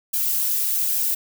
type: noise with flanger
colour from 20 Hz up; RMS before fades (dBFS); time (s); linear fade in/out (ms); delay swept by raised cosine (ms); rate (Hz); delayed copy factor
violet; -22; 0.13-1.15; 10; 1.2 to 4.5; 1.2; +0.6
effects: none